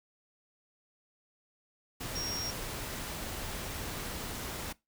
sine tone in noise, 5588 Hz, F8, in tune, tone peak -35 dBFS, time 2.15-2.51 s, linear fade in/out 10 ms, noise pink, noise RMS -39 dBFS, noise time 2-4.73 s, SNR +1 dB, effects noise-tail reverb RT60 0.2 s tail -21 dB re dry

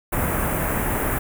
pink band-stop noise, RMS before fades -23 dBFS, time 0.12-1.19 s, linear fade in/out 10 ms, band 2100 to 10000 Hz, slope 24 dB/octave, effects none

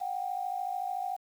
sine tone pair together, 730.4 / 784 Hz, F#5 / G5, -23 / 0 cents, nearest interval minor second, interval 123 cents, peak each -34 / -34 dBFS, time 0-1.17 s, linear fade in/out 20 ms, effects 9-bit

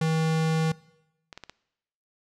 square tone, 160 Hz, D#3, 49 cents sharp, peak -23 dBFS, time 0.01-0.72 s, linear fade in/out 5 ms
clicks, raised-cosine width 0.2 ms, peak -23 dBFS, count 4, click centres 1.328 / 1.376 / 1.437 / 1.496 s
effects noise-tail reverb RT60 0.9 s tail -21 dB re dry + low-pass 8000 Hz 12 dB/octave

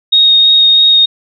sine tone with vibrato, 3729 Hz, A#7, in tune, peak -4 dBFS, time 0.12-1.06 s, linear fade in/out 10 ms, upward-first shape sine, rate 3.1 Hz, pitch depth 8 cents each way, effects none

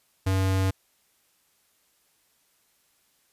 square tone, 95.2 Hz, F#2, 50 cents sharp, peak -22 dBFS, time 0.26-0.71 s, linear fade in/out 10 ms, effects white hiss -67 dBFS RMS until 3.32 s + resampled to 32000 Hz

